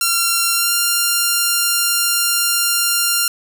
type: tone with pitch glide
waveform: 5% pulse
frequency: 1373 to 1393.8 Hz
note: F6 to F6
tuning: -30 to -4 cents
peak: -3 dBFS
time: 0.01-3.28 s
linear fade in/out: 2 ms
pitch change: +26 cents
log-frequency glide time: 0.54-0.73 s
effects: none